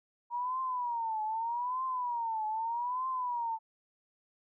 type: tone with vibrato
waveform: sine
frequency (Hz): 947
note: A#5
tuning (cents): +27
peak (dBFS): -31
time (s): 0.3-3.59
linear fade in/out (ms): 50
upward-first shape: triangle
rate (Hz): 0.81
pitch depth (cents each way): 180
effects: none